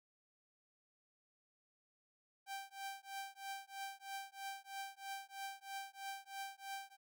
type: tone with tremolo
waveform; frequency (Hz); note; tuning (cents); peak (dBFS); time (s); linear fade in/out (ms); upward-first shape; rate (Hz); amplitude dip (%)
sawtooth; 784; G5; 0; -38; 2.46-6.97; 50; triangle; 3.1; 100
effects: none